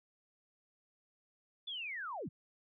sine linear sweep, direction down, 3520 to 92.5 Hz, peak -39 dBFS, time 1.67-2.29 s, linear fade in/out 10 ms, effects none

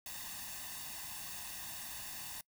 white noise with comb filter, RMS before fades -45 dBFS, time 0.06-2.41 s, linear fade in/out 2 ms, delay 1.1 ms, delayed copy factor +0.75, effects noise-tail reverb RT60 0.1 s tail -24 dB re dry

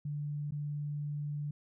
sine tone with dropouts, 146.83 Hz, D3, in tune, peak -34 dBFS, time 0.05-1.51 s, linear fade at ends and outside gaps 5 ms, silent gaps 0.509-0.52 s, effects none

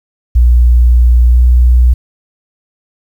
sine tone with pitch glide, 60.2 to 61.22 Hz, B1 to B1, -44 to -15 cents, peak -3 dBFS, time 0.35-1.94 s, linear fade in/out 10 ms, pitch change +29 cents, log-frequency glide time 1.3-1.38 s, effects 7-bit

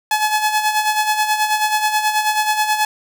sawtooth tone with tremolo, 854 Hz, G#5, 48 cents sharp, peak -9 dBFS, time 0.11-2.85 s, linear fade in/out 2 ms, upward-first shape sine, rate 9.3 Hz, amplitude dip 60%, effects none

